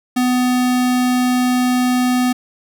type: tone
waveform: square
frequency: 250 Hz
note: B3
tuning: 21 cents sharp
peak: -14 dBFS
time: 0.16-2.33 s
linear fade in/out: 10 ms
effects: none